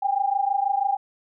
sine tone pair together, 784 / 810.2 Hz, G5 / G#5, 0 / -43 cents, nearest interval minor second, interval 57 cents, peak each -23 dBFS, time 0.02-0.97 s, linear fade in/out 10 ms, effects none

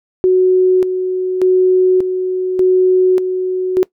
sine tone with tremolo, 370 Hz, F#4, in tune, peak -7 dBFS, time 0.24-3.83 s, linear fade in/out 0 ms, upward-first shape square, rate 0.85 Hz, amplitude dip 55%, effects noise-tail reverb RT60 0.1 s tail -21 dB re dry

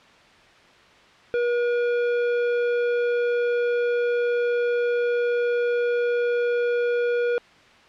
triangle tone with tanh clipping, 480.5 Hz, B4, 48 cents flat, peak -22 dBFS, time 1.34-7.38 s, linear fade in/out 0 ms, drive 18 dB, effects white hiss -51 dBFS RMS until 7.88 s + low-pass 3000 Hz 12 dB/octave

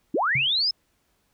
sine linear sweep, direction up, 221.6 to 5274 Hz, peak -20 dBFS, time 0.14-0.71 s, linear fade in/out 5 ms
sine tone with exponential decay, 135.5 Hz, C#3, 39 cents flat, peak -24 dBFS, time 0.35-0.53 s, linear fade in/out 5 ms, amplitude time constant 37 ms
effects pink hiss -69 dBFS RMS until 1.33 s

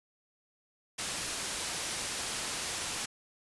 white low-pass noise, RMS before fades -36 dBFS, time 0.98-3.06 s, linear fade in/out 10 ms, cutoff 9800 Hz, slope 12 dB/octave, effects resampled to 24000 Hz

